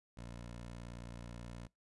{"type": "tone", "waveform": "15% pulse", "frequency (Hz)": 58.8, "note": "A#1", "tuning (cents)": 16, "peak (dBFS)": -40, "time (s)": [0.17, 1.67], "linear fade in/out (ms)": 5, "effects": ["noise-tail reverb RT60 0.2 s tail -24 dB re dry", "resampled to 24000 Hz"]}